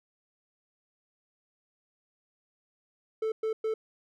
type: tone bursts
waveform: triangle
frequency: 440 Hz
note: A4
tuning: in tune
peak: -25 dBFS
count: 3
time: 3.22-3.74 s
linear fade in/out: 5 ms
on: 100 ms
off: 110 ms
effects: none